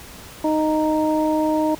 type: harmonic tone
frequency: 310 Hz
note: D#4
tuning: 6 cents flat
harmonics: 1 / 2 / 3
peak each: -19 / -22 / -24 dBFS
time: 0.44-1.75 s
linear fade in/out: 5 ms
effects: pink hiss -40 dBFS RMS until 1.79 s